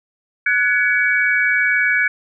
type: tone cluster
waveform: sine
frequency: 1482 / 1689 / 2261 Hz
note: F#6 / G#6 / C#7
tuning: +2 / +29 / +34 cents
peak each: -18 dBFS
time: 0.46-2.08 s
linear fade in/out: 5 ms
effects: none